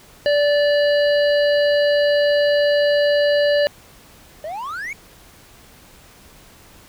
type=harmonic tone; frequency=582 Hz; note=D5; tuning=16 cents flat; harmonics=1 / 3 / 5 / 7 / 8; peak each=-14 / -24 / -28 / -31 / -32 dBFS; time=0.26-3.67 s; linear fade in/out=0 ms
type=exponential sweep; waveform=triangle; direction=up; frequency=587.3 to 2300 Hz; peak=-24 dBFS; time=4.44-4.93 s; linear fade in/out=2 ms
effects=pink hiss -47 dBFS RMS until 6.88 s